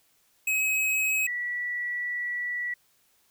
square / sine tone pair in turn, 2551 / 1949.6 Hz, D#7 / B6, +43 / -23 cents, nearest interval perfect fourth, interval 466 cents, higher first, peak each -24 / -28 dBFS, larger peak first, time 0.47-1.27 / 1.27-2.74 s, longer second, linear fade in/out 5 ms, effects white hiss -66 dBFS RMS until 3.3 s

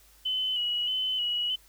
sine tone with vibrato, 2977 Hz, F#7, 10 cents sharp, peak -26 dBFS, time 0.25-1.56 s, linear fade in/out 10 ms, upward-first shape square, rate 1.6 Hz, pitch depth 34 cents each way, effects added 50 Hz sine -60 dBFS peak until 1.68 s + white hiss -59 dBFS RMS until 1.68 s

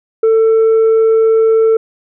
sine tone, 446.1 Hz, A4, 24 cents sharp, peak -4 dBFS, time 0.23-1.77 s, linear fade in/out 5 ms, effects tanh soft clip ceiling -6 dBFS

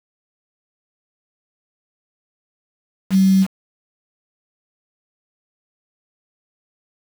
sine tone with quantisation, 191.2 Hz, G3, 43 cents flat, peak -10 dBFS, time 3.1-3.47 s, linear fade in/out 50 ms, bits 5, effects none

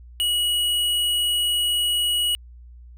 square tone, 2914 Hz, F#7, 27 cents flat, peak -20 dBFS, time 0.2-2.35 s, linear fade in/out 0 ms, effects added 60 Hz sine -41 dBFS peak until 2.97 s

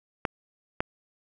clicks, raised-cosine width 0.5 ms, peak -10 dBFS, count 2, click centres 0.252 / 0.805 s, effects none

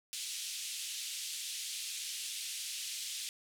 pink band-pass noise, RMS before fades -41 dBFS, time 0.13-3.29 s, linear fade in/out 0 ms, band 2900 to 11000 Hz, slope 24 dB/octave, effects none

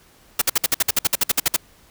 white noise bursts, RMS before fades -17 dBFS, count 15, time 0.39-1.564 s, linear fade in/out 5 ms, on 26 ms, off 56 ms, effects pink hiss -53 dBFS RMS until 1.9 s

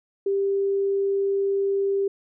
sine tone, 394.8 Hz, G4, 12 cents sharp, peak -20 dBFS, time 0.26-2.08 s, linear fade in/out 5 ms, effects none

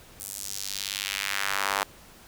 square tone with high-pass filter sweep, 49.42 Hz, G1, 15 cents sharp, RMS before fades -31 dBFS, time 0.2-1.83 s, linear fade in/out 0 ms, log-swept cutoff 9500 to 900 Hz, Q 1.4, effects pink hiss -51 dBFS RMS until 2.27 s

